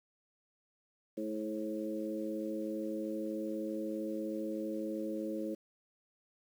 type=harmonic tone with a mistuned harmonic; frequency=107.9 Hz; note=A2; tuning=33 cents flat; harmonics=2 / 3 / 4 / 5; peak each=-41 / -38 / -44 / -41 dBFS; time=1.17-5.55 s; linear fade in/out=10 ms; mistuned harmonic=4; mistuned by=-19 cents; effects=10-bit